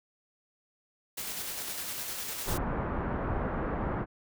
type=noise with tremolo; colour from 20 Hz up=white; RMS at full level=-36 dBFS; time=1.17-2.58 s; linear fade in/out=10 ms; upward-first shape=square; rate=9.9 Hz; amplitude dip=25%
type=low-pass noise; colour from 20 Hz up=pink; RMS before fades=-32 dBFS; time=2.45-4.06 s; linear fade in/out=50 ms; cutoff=1500 Hz; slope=24 dB/octave
effects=none